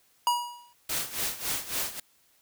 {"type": "tone with exponential decay", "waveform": "square", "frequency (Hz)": 963, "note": "B5", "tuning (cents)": -44, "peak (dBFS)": -20, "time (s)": [0.27, 0.73], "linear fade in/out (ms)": 1, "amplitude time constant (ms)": 100}
{"type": "noise with tremolo", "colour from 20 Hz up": "white", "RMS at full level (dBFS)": -29, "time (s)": [0.89, 2], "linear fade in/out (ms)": 5, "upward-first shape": "sine", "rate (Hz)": 3.6, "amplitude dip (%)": 80}
{"effects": ["white hiss -65 dBFS RMS until 2.41 s"]}